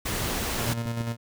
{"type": "noise", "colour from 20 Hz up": "pink", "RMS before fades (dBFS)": -29, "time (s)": [0.05, 0.74], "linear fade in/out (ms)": 10}
{"type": "click train", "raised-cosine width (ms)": 3, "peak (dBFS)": -24, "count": 6, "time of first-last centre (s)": [0.26, 1.009], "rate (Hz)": 6.68}
{"type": "tone with tremolo", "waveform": "30% pulse", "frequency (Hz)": 116.54, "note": "A#2", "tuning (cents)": 0, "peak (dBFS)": -24, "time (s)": [0.57, 1.17], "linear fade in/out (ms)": 50, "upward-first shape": "square", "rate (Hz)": 10, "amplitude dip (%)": 40}
{"effects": []}